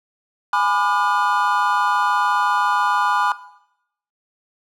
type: chord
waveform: triangle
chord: G# diminished seventh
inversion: none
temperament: just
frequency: 830.6 / 996.7 / 1196.1 / 1435.3 Hz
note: G#5 / B5 / D6 / F6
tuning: 0 / +16 / +31 / +47 cents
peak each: -20 / -18 / -20 / -20 dBFS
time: 0.53-3.32 s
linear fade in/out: 2 ms
effects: noise-tail reverb RT60 0.8 s tail -17 dB re dry